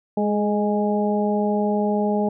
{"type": "harmonic tone with a mistuned harmonic", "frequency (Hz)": 207.2, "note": "G#3", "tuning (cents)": -4, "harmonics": [1, 2, 3, 4], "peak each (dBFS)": [-21, -24, -26, -27], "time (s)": [0.17, 2.29], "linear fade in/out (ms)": 5, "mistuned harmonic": 2, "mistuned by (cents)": 23, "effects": []}